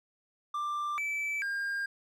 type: tone with pitch steps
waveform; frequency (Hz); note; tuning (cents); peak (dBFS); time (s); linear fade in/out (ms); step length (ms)
triangle; 1183 / 2313 / 1608; D6 / D7 / G6; +12 / -27 / +44; -29; 0.54-1.86; 5; 440
effects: none